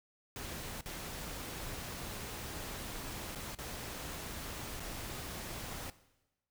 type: noise with dropouts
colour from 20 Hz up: pink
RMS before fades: -43 dBFS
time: 0.36-5.9 s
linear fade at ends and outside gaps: 1 ms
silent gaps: 0.81-0.859 / 3.35-3.357 / 3.549-3.587 / 4.797-4.803 s
effects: noise-tail reverb RT60 1.0 s tail -17 dB re dry